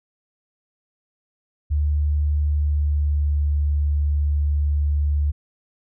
sine tone with pitch glide, 74 to 73.15 Hz, D2 to D2, +14 to -6 cents, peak -17 dBFS, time 1.7-5.32 s, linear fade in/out 20 ms, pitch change -20 cents, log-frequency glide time 2.45-3.36 s, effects none

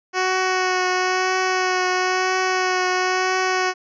10% pulse tone with vibrato, 370 Hz, F#4, in tune, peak -10 dBFS, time 0.13-3.74 s, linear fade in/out 50 ms, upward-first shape triangle, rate 1 Hz, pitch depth 18 cents each way, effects resampled to 16000 Hz

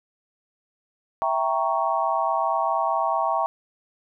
sine chord, E diminished seventh, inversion none, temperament equal, 659.3 / 784 / 932.3 / 1108.7 Hz, E5 / G5 / Bb5 / Db6, 0 / 0 / 0 / 0 cents, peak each -26 dBFS, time 1.22-3.46 s, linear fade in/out 0 ms, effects none

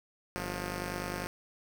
5% pulse tone pair together, 49.98 / 178.1 Hz, G1 / F3, +34 / +34 cents, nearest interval octave + minor seventh, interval 2200 cents, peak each -26 dBFS, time 0.36-1.27 s, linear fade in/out 0 ms, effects none

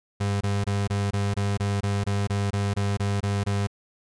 35% pulse tone bursts, 100.6 Hz, G2, 45 cents sharp, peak -21 dBFS, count 15, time 0.2-3.672 s, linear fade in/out 10 ms, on 210 ms, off 23 ms, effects resampled to 22050 Hz

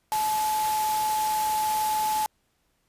sine tone in noise, 860 Hz, A5, 40 cents flat, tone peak -23 dBFS, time 0.12-2.26 s, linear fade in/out 0 ms, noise white, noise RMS -33 dBFS, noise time 0.12-2.26 s, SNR +7 dB, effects pink hiss -71 dBFS RMS until 2.88 s + resampled to 32000 Hz

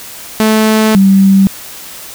sawtooth / sine tone pair in turn, 217.9 / 194.09 Hz, A3 / G3, -17 / -17 cents, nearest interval major second, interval 200 cents, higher first, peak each -3 dBFS, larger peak neither, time 0.4-0.95 / 0.95-1.47 s, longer first, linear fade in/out 0 ms, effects white hiss -29 dBFS RMS until 2.14 s

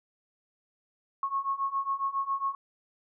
sine beating tone pair, 1091 / 1098.3 Hz, C#6 / C#6, -28 / -16 cents, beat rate 7.3 Hz, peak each -32 / -30 dBFS, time 1.23-2.55 s, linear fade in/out 2 ms, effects none

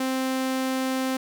sawtooth tone, 261.6 Hz, C4, in tune, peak -20 dBFS, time 0-1.17 s, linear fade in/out 5 ms, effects none

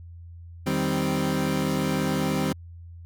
30% pulse chord, C minor, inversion first, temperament equal, 155.56 / 196 / 261.6 Hz, Eb3 / G3 / C4, 0 / 0 / 0 cents, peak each -25 dBFS, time 0.66-2.53 s, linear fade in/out 10 ms, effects added 85 Hz sine -40 dBFS peak until 3.05 s

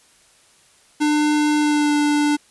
square tone with pitch glide, 299.5 to 294.7 Hz, D4 to D4, +34 to +6 cents, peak -16 dBFS, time 1-2.37 s, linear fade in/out 20 ms, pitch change -28 cents, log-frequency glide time 1.56-1.94 s, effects white hiss -54 dBFS RMS until 2.5 s + resampled to 24000 Hz

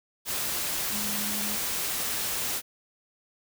sine tone in noise, 208.4 Hz, G#3, 6 cents sharp, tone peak -36 dBFS, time 0.9-1.58 s, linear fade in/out 50 ms, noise white, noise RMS -30 dBFS, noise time 0.25-2.62 s, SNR -9 dB, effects none

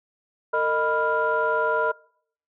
sine tone cluster, 455.1 / 618 / 987 / 1398 Hz, A#4 / D#5 / B5 / F6, -42 / -12 / -1 / +1 cents, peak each -25 dBFS, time 0.53-1.92 s, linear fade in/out 10 ms, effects noise-tail reverb RT60 0.6 s tail -24 dB re dry + tanh soft clip ceiling -11 dBFS

